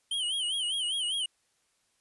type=tone with vibrato; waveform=square; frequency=3079 Hz; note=G7; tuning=32 cents flat; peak=-29 dBFS; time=0.11-1.26 s; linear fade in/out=5 ms; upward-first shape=sine; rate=5 Hz; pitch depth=120 cents each way; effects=white hiss -72 dBFS RMS until 2 s + resampled to 24000 Hz